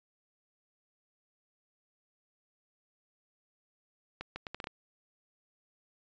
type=accelerating click train; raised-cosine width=0.3 ms; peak=-23 dBFS; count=7; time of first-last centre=4.21-4.671 s; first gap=150 ms; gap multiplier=0.72; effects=resampled to 16000 Hz